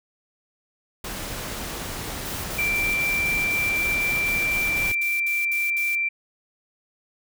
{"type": "noise", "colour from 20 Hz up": "pink", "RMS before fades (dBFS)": -32, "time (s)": [1.04, 4.92], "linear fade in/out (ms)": 5}
{"type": "noise bursts", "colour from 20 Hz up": "blue", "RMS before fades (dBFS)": -36, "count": 15, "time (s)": [2.25, 5.954], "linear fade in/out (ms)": 5, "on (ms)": 190, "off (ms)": 61}
{"type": "tone", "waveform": "sine", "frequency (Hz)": 2352, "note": "D7", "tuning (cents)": 2, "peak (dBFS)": -21, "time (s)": [2.58, 6.09], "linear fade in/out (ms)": 10}
{"effects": []}